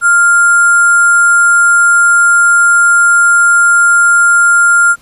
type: tone with sample-and-hold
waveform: sine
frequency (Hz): 1396.9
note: F6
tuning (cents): 0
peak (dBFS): -4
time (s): 0.01-4.96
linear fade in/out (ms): 50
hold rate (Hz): 8820
effects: pink hiss -46 dBFS RMS until 5.01 s + resampled to 32000 Hz